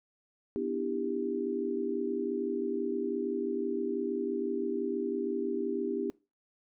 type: chord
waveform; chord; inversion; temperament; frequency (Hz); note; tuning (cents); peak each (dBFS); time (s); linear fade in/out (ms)
sine; E minor seventh; second; just; 247.2 / 296.7 / 329.6 / 395.6; B3 / D4 / E4 / G4; +2 / +18 / 0 / +16; -36 / -37 / -37 / -33; 0.56-6.1; 0
effects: noise-tail reverb RT60 0.3 s tail -23 dB re dry